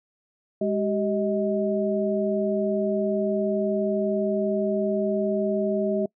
sine tone cluster, 205.7 / 386.2 / 629 Hz, G#3 / G4 / D#5, -16 / -26 / +19 cents, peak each -26 dBFS, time 0.61-6.06 s, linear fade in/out 5 ms, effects noise-tail reverb RT60 0.1 s tail -24 dB re dry

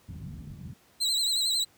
pink low-pass noise, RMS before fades -37 dBFS, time 0.08-0.74 s, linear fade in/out 10 ms, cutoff 200 Hz, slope 24 dB/octave
35% pulse tone with vibrato, 4000 Hz, B7, 21 cents sharp, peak -23 dBFS, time 1-1.65 s, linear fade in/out 20 ms, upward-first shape triangle, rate 11 Hz, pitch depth 88 cents each way
effects pink hiss -61 dBFS RMS until 1.77 s + high-pass 80 Hz 12 dB/octave

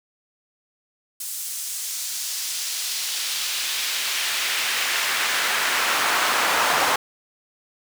brown noise with high-pass filter sweep, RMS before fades -24 dBFS, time 1.2-6.96 s, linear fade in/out 5 ms, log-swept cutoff 8600 to 900 Hz, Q 0.99, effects none

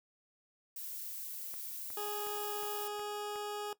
violet noise, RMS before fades -43 dBFS, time 0.76-2.88 s, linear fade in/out 5 ms
click train, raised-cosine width 0.5 ms, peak -36 dBFS, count 6, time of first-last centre 1.54-3.358 s, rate 2.75 Hz
20% pulse tone, 415.3 Hz, G#4, in tune, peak -33 dBFS, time 1.97-3.73 s, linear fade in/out 2 ms
effects noise-tail reverb RT60 0.1 s tail -18 dB re dry

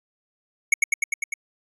square tone with echo, 2217 Hz, C#7, in tune, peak -13 dBFS, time 0.72-0.74 s, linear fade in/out 5 ms, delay 100 ms, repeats 6, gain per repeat -2 dB, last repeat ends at 1.34 s, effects resampled to 32000 Hz

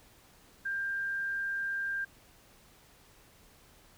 sine tone, 1592 Hz, G6, 26 cents sharp, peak -31 dBFS, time 0.65-2.05 s, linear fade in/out 10 ms, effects pink hiss -60 dBFS RMS until 3.97 s

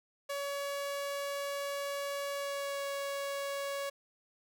sawtooth tone with pitch glide, 564 to 559.1 Hz, C#5 to C#5, +30 to +15 cents, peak -31 dBFS, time 0.29-3.9 s, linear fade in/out 10 ms, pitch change -15 cents, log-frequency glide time 2.34-2.85 s, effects none

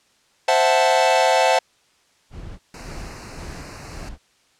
45% pulse chord, F# half-diminished seventh, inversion second, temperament equal, 523.3 / 659.3 / 740 / 880 Hz, C5 / E5 / F#5 / A5, 0 / 0 / 0 / 0 cents, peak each -20 dBFS, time 0.48-1.59 s, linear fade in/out 5 ms
brown noise bursts, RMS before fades -35 dBFS, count 4, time 2.3-4.18 s, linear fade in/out 50 ms, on 290 ms, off 240 ms
pink band-stop noise, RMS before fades -37 dBFS, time 2.74-4.09 s, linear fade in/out 2 ms, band 2800 to 4000 Hz, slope 96 dB/octave
effects white hiss -60 dBFS RMS until 4.59 s + low-pass 7000 Hz 12 dB/octave

